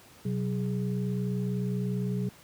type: tone cluster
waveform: sine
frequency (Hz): 127.1 / 187 / 414.7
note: C3 / F#3 / G#4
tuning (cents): -50 / +19 / -3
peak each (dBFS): -30 / -30 / -38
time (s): 0.25-2.29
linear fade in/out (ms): 5
effects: pink hiss -54 dBFS RMS until 2.43 s + high-pass 80 Hz 12 dB/octave